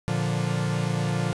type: chord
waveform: 45% pulse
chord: Bb major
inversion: none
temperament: equal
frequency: 116.54 / 146.83 / 174.61 Hz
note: Bb2 / D3 / F3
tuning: 0 / 0 / 0 cents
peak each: -28 dBFS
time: 0.08-1.33 s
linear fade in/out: 0 ms
effects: resampled to 22050 Hz + 9-bit